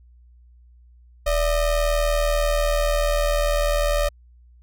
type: ring-modulated tone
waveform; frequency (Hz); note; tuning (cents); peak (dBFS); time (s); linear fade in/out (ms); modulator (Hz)
square; 311.1; D#4; 0; -16; 1.26-4.09; 10; 271
effects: added 60 Hz sine -48 dBFS peak until 4.62 s